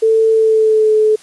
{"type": "tone with pitch glide", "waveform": "sine", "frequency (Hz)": [444.7, 431], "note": ["A4", "A4"], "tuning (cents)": [18, -36], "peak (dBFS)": -8, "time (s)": [0.02, 1.16], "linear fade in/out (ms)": 10, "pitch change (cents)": -54, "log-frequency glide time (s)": [0.31, 0.93], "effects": ["white hiss -43 dBFS RMS until 1.22 s", "resampled to 24000 Hz"]}